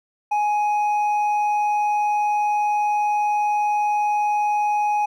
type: tone with hard clipping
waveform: sine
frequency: 835 Hz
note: G#5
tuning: 9 cents sharp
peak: -19 dBFS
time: 0.31-5.06 s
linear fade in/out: 10 ms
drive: 4 dB
effects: none